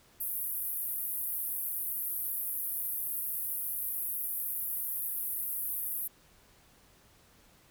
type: band-pass noise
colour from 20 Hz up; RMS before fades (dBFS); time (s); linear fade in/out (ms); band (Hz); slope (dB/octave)
white; -35; 0.2-6.08; 10; 11000 to 16000; 48
effects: pink hiss -62 dBFS RMS until 7.7 s